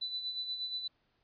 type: tone with tremolo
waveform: sine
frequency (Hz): 3987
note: B7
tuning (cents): +16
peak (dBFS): -33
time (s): 0.01-0.88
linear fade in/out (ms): 10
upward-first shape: sine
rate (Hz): 8.4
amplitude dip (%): 55
effects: pink hiss -75 dBFS RMS until 1.23 s + resampled to 11025 Hz